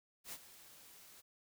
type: noise with ADSR envelope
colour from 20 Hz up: white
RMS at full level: -45 dBFS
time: 0.24-1.22 s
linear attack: 82 ms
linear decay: 54 ms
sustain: -14 dB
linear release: 21 ms
effects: none